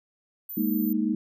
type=tone; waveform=sine; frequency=14240 Hz; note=A9; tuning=20 cents sharp; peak=-34 dBFS; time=0.49-0.93 s; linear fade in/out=5 ms
type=chord; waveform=sine; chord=Ab suspended second; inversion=none; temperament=just; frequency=207.7 / 233.6 / 311.5 Hz; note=Ab3 / Bb3 / Eb4; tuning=0 / +4 / +2 cents; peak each=-27 dBFS; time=0.57-1.15 s; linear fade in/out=5 ms
effects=none